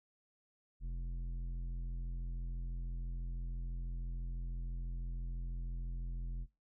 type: tone with tanh clipping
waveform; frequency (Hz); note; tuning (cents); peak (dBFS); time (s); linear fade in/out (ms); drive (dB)
sine; 43.03; F1; -25; -39; 0.8-6.47; 50; 10
effects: noise-tail reverb RT60 0.2 s tail -18 dB re dry